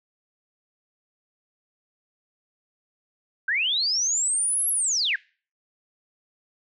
sine linear two-way sweep, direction up then down, 1500 to 11370 to 1500 Hz, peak -21 dBFS, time 3.48-5.16 s, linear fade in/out 5 ms, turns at 4.69 s, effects noise-tail reverb RT60 0.4 s tail -24 dB re dry

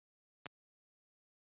clicks, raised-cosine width 0.3 ms, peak -28 dBFS, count 2, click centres 0.458 / 0.465 s, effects high-pass 100 Hz 12 dB/octave + resampled to 8000 Hz

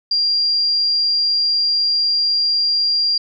sine tone, 4774 Hz, D8, 28 cents sharp, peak -14 dBFS, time 0.11-3.18 s, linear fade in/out 5 ms, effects none

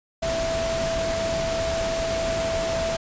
sine tone in noise, 659.3 Hz, E5, in tune, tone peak -24 dBFS, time 0.22-2.97 s, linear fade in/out 10 ms, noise pink, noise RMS -29 dBFS, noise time 0.22-2.97 s, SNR +2 dB, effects resampled to 16000 Hz

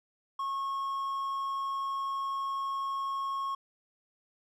triangle tone, 1092 Hz, C#6, 26 cents flat, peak -29 dBFS, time 0.39-3.55 s, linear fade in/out 5 ms, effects none

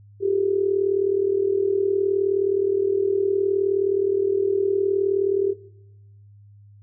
sine tone with amplitude modulation, 393 Hz, G4, 4 cents sharp, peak -15 dBFS, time 0.2-5.55 s, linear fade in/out 50 ms, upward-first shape sine, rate 39.3 Hz, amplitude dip 75%, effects noise-tail reverb RT60 0.9 s tail -18 dB re dry + added 102 Hz sine -46 dBFS peak until 6.82 s

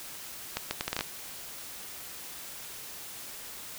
accelerating click train, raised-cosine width 0.2 ms, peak -12 dBFS, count 8, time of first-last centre 0.57-1.009 s, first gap 140 ms, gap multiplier 0.71, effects white hiss -43 dBFS RMS until 3.78 s

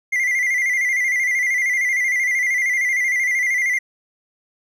triangle tone with vibrato, 2050 Hz, C7, 36 cents flat, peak -15 dBFS, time 0.12-3.79 s, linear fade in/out 10 ms, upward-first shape square, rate 13 Hz, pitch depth 56 cents each way, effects none

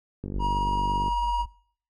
click train, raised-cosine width 3 ms, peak -20 dBFS, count 42, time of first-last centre 0.24-1.082 s, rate 48.7 Hz
sine tone, 48.42 Hz, G1, 21 cents flat, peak -27 dBFS, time 0.34-1.46 s, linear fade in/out 10 ms
triangle tone with tremolo, 954 Hz, A#5, 40 cents sharp, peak -20 dBFS, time 0.39-1.46 s, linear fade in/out 50 ms, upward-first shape triangle, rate 18 Hz, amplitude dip 25%
effects noise-tail reverb RT60 0.5 s tail -19 dB re dry + MP3 48 kbps

